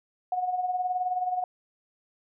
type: tone with tremolo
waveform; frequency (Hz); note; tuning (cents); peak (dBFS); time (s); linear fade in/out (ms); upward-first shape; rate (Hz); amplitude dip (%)
sine; 730; F#5; -24; -23; 0.32-1.44; 2; sine; 19; 60
effects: none